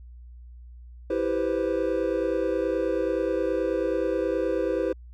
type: chord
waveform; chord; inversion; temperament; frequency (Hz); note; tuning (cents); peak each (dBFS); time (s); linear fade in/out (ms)
triangle; C major seventh; first; equal; 329.6 / 392 / 493.9 / 523.3; E4 / G4 / B4 / C5; 0 / 0 / 0 / 0; -27; 1.1-4.93; 5
effects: added 60 Hz sine -42 dBFS peak until 5.13 s